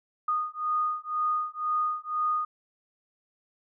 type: beating tone pair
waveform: sine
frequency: 1232 / 1234 Hz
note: D#6 / D#6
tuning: -17 / -15 cents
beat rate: 2 Hz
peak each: -29 dBFS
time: 0.28-2.45 s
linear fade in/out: 5 ms
effects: none